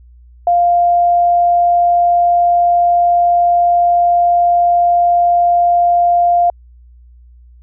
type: tone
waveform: sine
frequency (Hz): 698.5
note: F5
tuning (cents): 0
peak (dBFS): -8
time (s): 0.47-6.5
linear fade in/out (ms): 2
effects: added 60 Hz sine -39 dBFS peak until 7.62 s

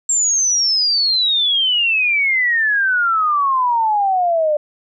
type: exponential sweep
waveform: sine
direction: down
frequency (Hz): 7500 to 589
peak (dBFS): -13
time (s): 0.09-4.57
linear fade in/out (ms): 5
effects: none

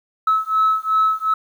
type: beating tone pair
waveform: sine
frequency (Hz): 1295 / 1297.7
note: E6 / E6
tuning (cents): -31 / -28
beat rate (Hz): 2.7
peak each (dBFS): -17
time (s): 0.27-1.34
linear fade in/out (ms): 5
effects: tanh soft clip ceiling -9 dBFS + 8-bit

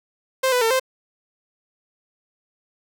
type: tone with pitch steps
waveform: sawtooth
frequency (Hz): 524 / 496.8 / 451.7 / 521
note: C5 / B4 / A4 / C5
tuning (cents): +2 / +10 / +45 / -7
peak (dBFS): -13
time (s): 0.43-0.798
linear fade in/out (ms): 10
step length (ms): 92
effects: none

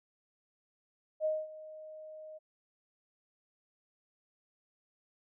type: tone with ADSR envelope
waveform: sine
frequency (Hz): 622.3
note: D#5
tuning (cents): 0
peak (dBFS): -27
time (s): 1.2-2.39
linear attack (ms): 51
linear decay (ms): 220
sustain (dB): -18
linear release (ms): 21
effects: none

